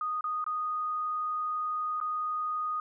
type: tone with dropouts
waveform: sine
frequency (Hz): 1239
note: D#6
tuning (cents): -8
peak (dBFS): -29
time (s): 0.01-2.8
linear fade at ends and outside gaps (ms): 2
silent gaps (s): 0.209-0.241 / 0.442-0.464 / 2.002-2.012
effects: none